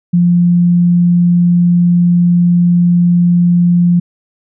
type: tone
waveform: sine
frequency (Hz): 174.61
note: F3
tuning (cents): 0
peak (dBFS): -6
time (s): 0.13-4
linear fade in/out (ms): 10
effects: none